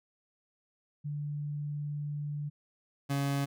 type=tone pair in turn; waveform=sine / 30% pulse; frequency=146.83 / 139.92 Hz; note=D3 / C#3; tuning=0 / +17 cents; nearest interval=minor second; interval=83 cents; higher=first; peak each=-33 / -26 dBFS; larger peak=second; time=1.04-2.5 / 3.09-3.46 s; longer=first; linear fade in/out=20 ms; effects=none